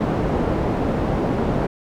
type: low-pass noise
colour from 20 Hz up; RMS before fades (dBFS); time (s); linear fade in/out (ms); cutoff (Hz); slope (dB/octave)
white; -21; 0-1.67; 10; 480; 12
effects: none